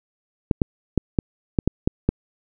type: clicks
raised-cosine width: 3 ms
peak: -4 dBFS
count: 8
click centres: 0.512 / 0.618 / 0.977 / 1.188 / 1.588 / 1.676 / 1.875 / 2.09 s
effects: none